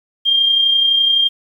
sine tone with amplitude modulation, 3201 Hz, G7, 36 cents sharp, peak -9 dBFS, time 0.25-1.29 s, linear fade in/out 20 ms, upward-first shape sine, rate 31.8 Hz, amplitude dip 40%, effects 8-bit

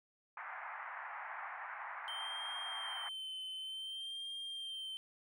pink band-pass noise, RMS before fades -46 dBFS, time 0.37-3.09 s, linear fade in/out 2 ms, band 750 to 2100 Hz, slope 48 dB/octave
triangle tone with vibrato, 3129 Hz, G7, 4 cents flat, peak -40 dBFS, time 2.08-4.97 s, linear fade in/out 0 ms, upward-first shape sine, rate 0.55 Hz, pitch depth 40 cents each way
effects none

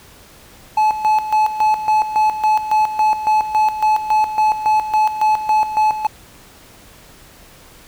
triangle tone with tremolo, 860 Hz, A5, 40 cents flat, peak -9 dBFS, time 0.77-6.07 s, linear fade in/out 5 ms, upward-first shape square, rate 3.6 Hz, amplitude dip 70%, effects pink hiss -44 dBFS RMS until 7.87 s

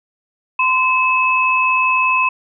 sine tone pair together, 1027 / 2588 Hz, C6 / E7, -33 / -32 cents, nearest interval octave + major third, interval 1601 cents, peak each -15 dBFS, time 0.59-2.29 s, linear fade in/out 5 ms, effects none

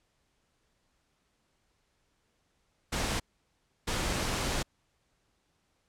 pink noise bursts at uneven times, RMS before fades -31 dBFS, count 2, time 2.92-3.2 / 3.87-4.63 s, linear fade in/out 10 ms, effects pink hiss -74 dBFS RMS until 5.88 s + low-pass 9000 Hz 12 dB/octave

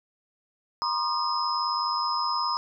sine tone cluster, 958 / 1057 / 1222 / 5090 Hz, A#5 / C6 / D#6 / D#8, +47 / +17 / -32 / +39 cents, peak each -30 dBFS, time 0.82-2.57 s, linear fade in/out 0 ms, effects none

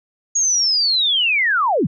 sine linear sweep, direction down, 6700 to 108 Hz, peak -14 dBFS, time 0.35-1.87 s, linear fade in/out 10 ms, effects none

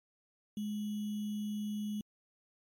sine tone with sample-and-hold, 209.3 Hz, G#3, 14 cents sharp, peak -34 dBFS, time 0.57-2.01 s, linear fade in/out 2 ms, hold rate 3150 Hz, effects MP3 64 kbps

